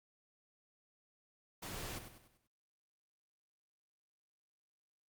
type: noise with echo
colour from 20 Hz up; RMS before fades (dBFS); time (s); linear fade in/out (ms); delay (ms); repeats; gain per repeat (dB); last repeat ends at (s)
pink; -45; 1.62-1.99; 10; 97; 5; -7; 2.475
effects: Opus 48 kbps